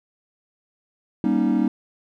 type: chord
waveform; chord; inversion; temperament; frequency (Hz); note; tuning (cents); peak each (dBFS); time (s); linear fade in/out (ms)
triangle; Eb dominant seventh; first; equal with one note detuned; 196 / 237.6 / 277.2 / 311.1; G3 / Bb3 / Db4 / Eb4; 0 / +33 / 0 / 0; -22 / -20 / -22 / -21; 1.24-1.68; 2
effects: none